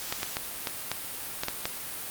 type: clicks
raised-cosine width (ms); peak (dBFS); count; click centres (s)
0.2; -11; 8; 0.125 / 0.231 / 0.369 / 0.672 / 0.916 / 1.435 / 1.484 / 1.655
effects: white hiss -37 dBFS RMS until 2.1 s + Opus 48 kbps